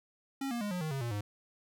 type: tone with pitch steps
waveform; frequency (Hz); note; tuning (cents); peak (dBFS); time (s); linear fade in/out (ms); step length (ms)
square; 272.3 / 237.1 / 206.4 / 179.65 / 156.4 / 136.15 / 118.53 / 103.18; C#4 / A#3 / G#3 / F3 / D#3 / C#3 / A#2 / G#2; -31 / +30 / -10 / +49 / +9 / -31 / +29 / -11; -34; 0.41-1.21; 5; 100
effects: none